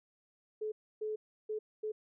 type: tone bursts at uneven times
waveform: sine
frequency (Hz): 429.9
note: A4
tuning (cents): -40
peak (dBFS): -34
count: 4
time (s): 0.61-0.72 / 1.01-1.16 / 1.49-1.59 / 1.83-1.92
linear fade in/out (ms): 10
effects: none